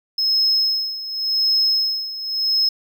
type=tone with tremolo; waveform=triangle; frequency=5170 Hz; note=E8; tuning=34 cents flat; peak=-12 dBFS; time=0.18-2.69 s; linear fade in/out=5 ms; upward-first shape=sine; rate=0.89 Hz; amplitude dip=80%; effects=tanh soft clip ceiling -9 dBFS